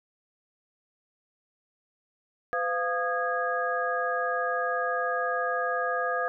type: tone cluster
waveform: sine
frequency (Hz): 507 / 695 / 1232 / 1649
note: B4 / F5 / D#6 / G#6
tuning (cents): +45 / -9 / -17 / -13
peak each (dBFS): -31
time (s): 2.53-6.28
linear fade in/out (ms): 0
effects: none